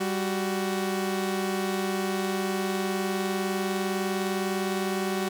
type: tone pair together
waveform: sawtooth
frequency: 196 / 372.2 Hz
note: G3 / F#4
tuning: 0 / +10 cents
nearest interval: major seventh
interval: 1110 cents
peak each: -25 dBFS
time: 0-5.29 s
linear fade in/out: 10 ms
effects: none